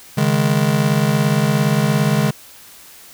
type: chord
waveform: square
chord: C# suspended second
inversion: none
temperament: just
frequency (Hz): 138.59 / 155.92 / 207.9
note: C#3 / D#3 / G#3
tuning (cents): 0 / +4 / +2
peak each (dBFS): -19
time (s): 0.17-2.31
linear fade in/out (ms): 10
effects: white hiss -42 dBFS RMS until 3.13 s